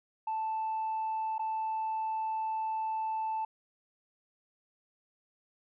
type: tone with dropouts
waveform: sine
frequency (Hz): 880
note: A5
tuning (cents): 0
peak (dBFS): -29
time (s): 0.27-3.45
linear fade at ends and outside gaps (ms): 5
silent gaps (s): 1.382-1.393
effects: tanh soft clip ceiling -28 dBFS